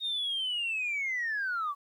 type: linear sweep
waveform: sine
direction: down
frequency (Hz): 3729 to 1108.7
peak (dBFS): -28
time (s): 0-1.75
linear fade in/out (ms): 50
effects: tanh soft clip ceiling -26 dBFS + 11-bit